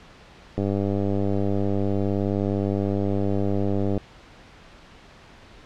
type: click train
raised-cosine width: 2 ms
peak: -12 dBFS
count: 339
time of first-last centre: 0.58-3.977 s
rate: 99.5 Hz
effects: pink hiss -48 dBFS RMS until 5.65 s + low-pass 4000 Hz 12 dB/octave